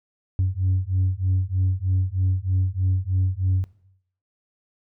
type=beating tone pair; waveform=sine; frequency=91.9 / 95.1 Hz; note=F#2 / F#2; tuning=-11 / +48 cents; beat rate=3.2 Hz; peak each=-21 dBFS; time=0.39-3.64 s; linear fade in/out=0 ms; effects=noise-tail reverb RT60 0.7 s tail -18 dB re dry + tanh soft clip ceiling -15 dBFS